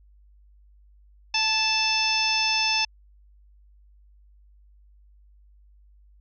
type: harmonic tone with a mistuned harmonic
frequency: 880 Hz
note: A5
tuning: in tune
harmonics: 1 / 2 / 3 / 4 / 5 / 6 / 7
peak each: -29 / -37 / -25 / -30 / -35 / -25 / -34 dBFS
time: 1.34-2.85 s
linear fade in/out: 5 ms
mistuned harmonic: 2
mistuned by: -24 cents
effects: added 50 Hz sine -52 dBFS peak until 6.2 s